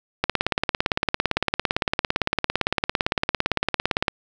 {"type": "click train", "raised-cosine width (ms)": 0.3, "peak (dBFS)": -3, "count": 69, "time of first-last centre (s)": [0.24, 4.082], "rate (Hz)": 17.7, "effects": []}